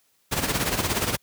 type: noise with tremolo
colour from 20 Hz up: pink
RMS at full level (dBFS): -22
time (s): 0.31-1.17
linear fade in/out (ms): 20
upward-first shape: sine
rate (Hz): 17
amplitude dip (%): 65
effects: white hiss -66 dBFS RMS until 1.22 s + high-pass 60 Hz 12 dB/octave